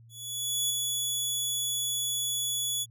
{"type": "tone with ADSR envelope", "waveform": "15% pulse", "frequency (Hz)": 3400, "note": "G#7", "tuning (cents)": 40, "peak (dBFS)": -18, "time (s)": [0.09, 2.86], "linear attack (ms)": 610, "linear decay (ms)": 7, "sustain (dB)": -3, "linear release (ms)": 39, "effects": ["added 115 Hz sine -51 dBFS peak until 2.9 s"]}